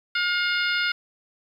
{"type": "harmonic tone", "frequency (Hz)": 713, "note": "F5", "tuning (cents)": 36, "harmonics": [2, 3, 4, 5, 6, 7], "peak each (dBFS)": [-24, -28, -30, -32, -34, -35], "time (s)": [0.15, 0.92], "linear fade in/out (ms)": 5, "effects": ["9-bit"]}